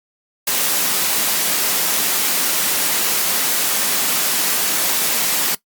white high-pass noise, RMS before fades -18 dBFS, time 0.47-5.55 s, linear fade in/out 5 ms, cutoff 160 Hz, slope 24 dB/octave, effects noise-tail reverb RT60 0.1 s tail -18 dB re dry + Opus 48 kbps

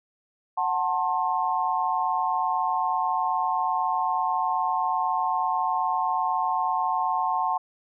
sine chord, F# diminished, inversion none, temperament just, 740 / 888 / 1065.6 Hz, F#5 / A5 / C6, 0 / +16 / +31 cents, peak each -27 / -26 / -27 dBFS, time 0.57-7.58 s, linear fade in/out 10 ms, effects none

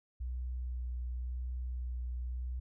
sine tone with vibrato, 61.74 Hz, B1, in tune, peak -35 dBFS, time 0.2-2.6 s, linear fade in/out 10 ms, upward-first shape sine, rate 0.94 Hz, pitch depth 15 cents each way, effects none

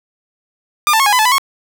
sawtooth tone with pitch steps, 1205 / 886 / 1090 / 826 / 1004 / 867 / 996 / 1097 Hz, D6 / A5 / C#6 / G#5 / B5 / A5 / B5 / C#6, +44 / +12 / -29 / -10 / +28 / -26 / +14 / -18 cents, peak -6 dBFS, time 0.87-1.382 s, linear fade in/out 0 ms, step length 64 ms, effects none

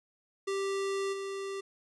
square tone with level steps, 392 Hz, G4, in tune, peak -31 / -36 dBFS, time 0.47-1.61 s, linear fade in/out 10 ms, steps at 1.12 s, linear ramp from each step 20 ms, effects resampled to 22050 Hz + 11-bit

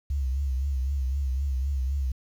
sine tone with vibrato, 67.3 Hz, C2, 49 cents sharp, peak -24 dBFS, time 0.1-2.12 s, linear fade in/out 5 ms, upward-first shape triangle, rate 3.9 Hz, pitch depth 110 cents each way, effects 9-bit

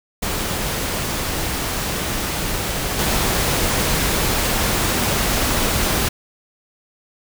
pink noise with level steps, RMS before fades -23 / -19 dBFS, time 0.22-6.09 s, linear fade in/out 10 ms, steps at 2.99 s, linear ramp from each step 2 ms, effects none

